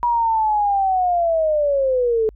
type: linear sweep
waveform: sine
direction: down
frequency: 966 to 430 Hz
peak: -15 dBFS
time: 0.03-2.29 s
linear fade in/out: 0 ms
effects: added 50 Hz sine -41 dBFS peak until 2.35 s